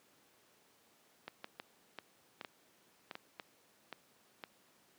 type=clicks; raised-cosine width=0.3 ms; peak=-27 dBFS; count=11; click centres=1.28 / 1.444 / 1.599 / 1.987 / 2.412 / 2.448 / 3.112 / 3.154 / 3.398 / 3.927 / 4.438 s; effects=pink hiss -68 dBFS RMS until 4.98 s + high-pass 200 Hz 12 dB/octave